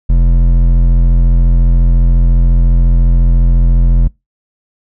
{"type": "tone with hard clipping", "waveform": "triangle", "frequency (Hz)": 42.84, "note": "F1", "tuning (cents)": -33, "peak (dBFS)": -7, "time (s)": [0.09, 4.08], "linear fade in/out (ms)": 10, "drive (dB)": 13, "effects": ["noise-tail reverb RT60 0.2 s tail -24 dB re dry"]}